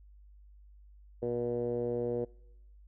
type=tone with low-pass filter; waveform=10% pulse; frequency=120 Hz; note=B2; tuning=49 cents flat; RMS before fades=-33 dBFS; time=1.22-2.25 s; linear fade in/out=10 ms; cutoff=470 Hz; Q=3.7; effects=noise-tail reverb RT60 0.9 s tail -25 dB re dry + added 50 Hz sine -53 dBFS peak until 2.87 s